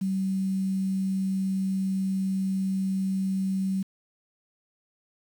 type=tone with quantisation; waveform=sine; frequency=191.4 Hz; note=G3; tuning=41 cents flat; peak=-24 dBFS; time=0.01-3.83 s; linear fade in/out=10 ms; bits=8; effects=none